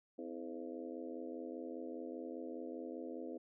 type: harmonic tone with a mistuned harmonic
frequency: 85 Hz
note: F2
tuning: 46 cents flat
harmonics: 3 / 4 / 5 / 6 / 7 / 8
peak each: -48 / -47 / -50 / -49 / -56 / -57 dBFS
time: 0.18-3.38 s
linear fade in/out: 10 ms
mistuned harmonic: 4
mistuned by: -86 cents
effects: none